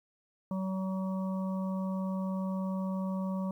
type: harmonic tone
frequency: 189.3 Hz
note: F#3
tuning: 40 cents sharp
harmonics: 1 / 3 / 5 / 6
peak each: -31 / -41 / -45 / -47 dBFS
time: 0.51-3.51 s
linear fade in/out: 2 ms
effects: 11-bit